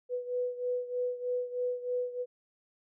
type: beating tone pair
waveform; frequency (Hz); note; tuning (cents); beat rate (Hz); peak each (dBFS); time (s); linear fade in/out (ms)
sine; 493.9 / 497.1; B4 / B4; 0 / +11; 3.2; -32 / -36; 0.09-2.26; 50
effects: none